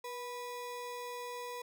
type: ring-modulated tone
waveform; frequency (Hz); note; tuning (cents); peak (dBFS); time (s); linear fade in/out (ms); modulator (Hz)
square; 736; F#5; -9; -38; 0.04-1.62; 5; 251
effects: none